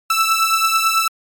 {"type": "beating tone pair", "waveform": "sawtooth", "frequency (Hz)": [1319, 1328.1], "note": ["E6", "E6"], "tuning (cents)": [1, 13], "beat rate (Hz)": 9.1, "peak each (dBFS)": [-12, -15], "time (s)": [0.1, 1.08], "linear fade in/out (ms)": 5, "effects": ["MP3 96 kbps"]}